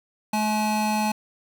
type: tone pair together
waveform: square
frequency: 214.7 / 850 Hz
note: A3 / G#5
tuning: -42 / +40 cents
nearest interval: 2 octaves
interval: 2382 cents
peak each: -25 dBFS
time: 0.33-1.12 s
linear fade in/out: 5 ms
effects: none